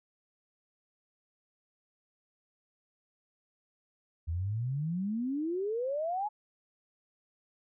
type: exponential sweep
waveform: sine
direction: up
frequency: 78.4 to 863 Hz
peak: -30 dBFS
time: 4.27-6.29 s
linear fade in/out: 20 ms
effects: none